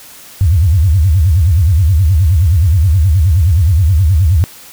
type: tone with vibrato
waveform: sine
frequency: 85.6 Hz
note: F2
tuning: 34 cents flat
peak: -6 dBFS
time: 0.41-4.44 s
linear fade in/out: 0 ms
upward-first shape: sine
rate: 9.5 Hz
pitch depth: 290 cents each way
effects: white hiss -36 dBFS RMS until 4.72 s